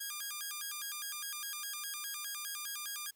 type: tone with vibrato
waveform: 5% pulse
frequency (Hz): 1400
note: F6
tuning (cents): +4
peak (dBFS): -28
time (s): 0-3.11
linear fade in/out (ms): 10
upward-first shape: square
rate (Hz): 4.9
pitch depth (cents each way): 270
effects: white hiss -73 dBFS RMS until 3.15 s